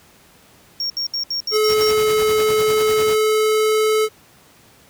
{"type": "tone bursts", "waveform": "triangle", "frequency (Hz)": 5540, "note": "F8", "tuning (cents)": -15, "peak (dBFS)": -19, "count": 7, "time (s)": [0.8, 1.908], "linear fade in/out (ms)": 2, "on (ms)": 100, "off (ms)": 68}
{"type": "tone with pitch glide", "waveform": "square", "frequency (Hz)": [429.6, 433.1], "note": ["A4", "A4"], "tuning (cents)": [-41, -27], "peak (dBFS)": -15, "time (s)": [1.51, 4.09], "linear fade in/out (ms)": 50, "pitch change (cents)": 14, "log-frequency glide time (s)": [1.75, 3.94]}
{"type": "noise with tremolo", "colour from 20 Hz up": "pink", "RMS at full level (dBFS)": -27, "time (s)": [1.68, 3.16], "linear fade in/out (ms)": 20, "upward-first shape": "triangle", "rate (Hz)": 10, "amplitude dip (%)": 75}
{"effects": ["pink hiss -50 dBFS RMS until 4.89 s", "high-pass 80 Hz 12 dB/octave"]}